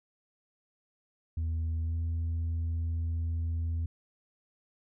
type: tone with pitch glide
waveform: sine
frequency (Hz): 81.2 to 82.62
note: E2 to E2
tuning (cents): -26 to +4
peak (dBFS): -26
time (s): 1.37-3.86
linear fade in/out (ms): 5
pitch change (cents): +30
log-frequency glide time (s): 1.83-1.95
effects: tanh soft clip ceiling -28 dBFS